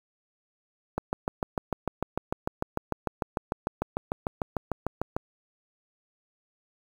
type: click train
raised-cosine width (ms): 1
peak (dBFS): -13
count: 29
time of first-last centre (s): 0.98-5.165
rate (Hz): 6.69
effects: 7-bit

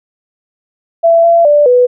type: tone with pitch steps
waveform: sine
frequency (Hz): 669 / 677 / 588 / 494.6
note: E5 / E5 / D5 / B4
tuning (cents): +25 / +46 / +2 / +3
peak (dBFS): -4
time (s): 1.03-1.87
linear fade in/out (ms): 20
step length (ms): 210
effects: none

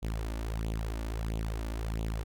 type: tone with flanger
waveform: sawtooth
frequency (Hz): 55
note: A1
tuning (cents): 0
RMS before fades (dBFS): -34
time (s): 0.02-2.24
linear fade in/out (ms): 20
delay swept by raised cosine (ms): 0.28 to 3.48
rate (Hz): 1.5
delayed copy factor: +0.7
effects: none

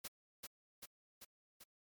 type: noise with echo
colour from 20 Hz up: white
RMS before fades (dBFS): -45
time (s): 0.04-0.08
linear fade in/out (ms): 10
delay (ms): 390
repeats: 4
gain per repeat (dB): -3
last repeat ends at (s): 1.64
effects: MP3 96 kbps

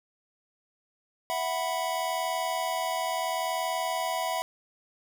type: chord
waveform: square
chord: E suspended second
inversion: none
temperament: equal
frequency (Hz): 659.3 / 740 / 987.8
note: E5 / F#5 / B5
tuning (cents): 0 / 0 / 0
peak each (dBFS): -33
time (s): 1.3-4.42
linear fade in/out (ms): 0
effects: none

